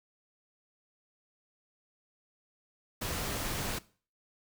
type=noise; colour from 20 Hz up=pink; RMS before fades=-35 dBFS; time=3.01-3.79 s; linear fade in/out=10 ms; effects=noise-tail reverb RT60 0.4 s tail -19 dB re dry